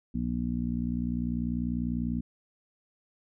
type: harmonic tone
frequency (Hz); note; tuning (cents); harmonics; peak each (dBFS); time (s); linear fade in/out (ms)
60.1; B1; -46; 1 / 2 / 3 / 4 / 5; -35 / -38 / -33 / -31 / -42; 0.14-2.21; 10
effects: none